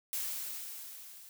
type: noise with level ramp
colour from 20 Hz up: blue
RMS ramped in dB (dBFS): -35 to -53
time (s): 0.13-1.29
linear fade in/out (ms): 0
effects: none